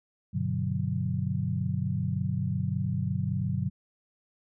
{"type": "chord", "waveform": "sine", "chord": "G major seventh", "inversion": "none", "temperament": "equal", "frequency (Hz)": [98, 123.47, 146.83, 185], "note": ["G2", "B2", "D3", "F#3"], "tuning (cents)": [0, 0, 0, 0], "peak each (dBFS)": -32, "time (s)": [0.33, 3.7], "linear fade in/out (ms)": 20, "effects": []}